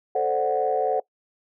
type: chord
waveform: sine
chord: D dominant seventh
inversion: second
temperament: equal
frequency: 440 / 523.3 / 587.3 / 740 Hz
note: A4 / C5 / D5 / F#5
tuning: 0 / 0 / 0 / 0 cents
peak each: -25 / -26 / -29 / -23 dBFS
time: 0.15-1 s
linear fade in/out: 5 ms
effects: noise-tail reverb RT60 0.1 s tail -21 dB re dry + tanh soft clip ceiling -11 dBFS